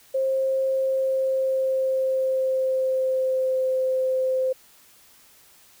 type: tone with pitch glide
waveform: sine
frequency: 531 to 519.5 Hz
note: C5 to C5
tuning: +25 to -12 cents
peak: -20 dBFS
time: 0.14-4.53 s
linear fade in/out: 10 ms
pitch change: -37 cents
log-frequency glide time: 0.69-3.66 s
effects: white hiss -54 dBFS RMS until 5.8 s